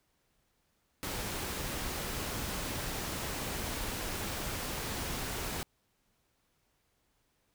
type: noise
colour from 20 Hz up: pink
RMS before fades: -37 dBFS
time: 1.03-5.63 s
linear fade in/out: 0 ms
effects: pink hiss -75 dBFS RMS until 7.54 s